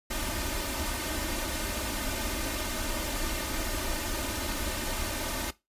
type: noise with comb filter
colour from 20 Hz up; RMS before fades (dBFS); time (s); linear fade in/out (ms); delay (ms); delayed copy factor
pink; -32; 0.1-5.51; 10; 3.3; +0.95
effects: noise-tail reverb RT60 0.2 s tail -18 dB re dry + resampled to 32000 Hz